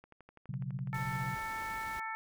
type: click train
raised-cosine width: 0.5 ms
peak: -39 dBFS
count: 12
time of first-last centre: 0.04-0.957 s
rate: 12 Hz
type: chord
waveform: sine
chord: B suspended second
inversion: none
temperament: equal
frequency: 123.47 / 138.59 / 185 Hz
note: B2 / C#3 / F#3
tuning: 0 / 0 / 0 cents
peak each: -40 / -38 / -43 dBFS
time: 0.49-1.35 s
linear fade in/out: 5 ms
type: harmonic tone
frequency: 443.5 Hz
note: A4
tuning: 14 cents sharp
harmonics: 2 / 3 / 4 / 5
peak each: -40 / -42 / -43 / -44 dBFS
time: 0.93-2.15 s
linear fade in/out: 0 ms
type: noise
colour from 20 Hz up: pink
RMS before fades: -49 dBFS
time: 0.94-2 s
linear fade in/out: 5 ms
effects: none